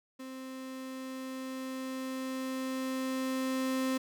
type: tone with level ramp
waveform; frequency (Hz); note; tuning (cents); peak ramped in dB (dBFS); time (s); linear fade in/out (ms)
35% pulse; 261.6; C4; 0; -40 to -27; 0.19-3.98; 10
effects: none